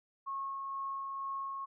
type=tone with tremolo; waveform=sine; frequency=1091 Hz; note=C#6; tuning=28 cents flat; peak=-35 dBFS; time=0.26-1.66 s; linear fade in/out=20 ms; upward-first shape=sine; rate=2.1 Hz; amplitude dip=25%; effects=none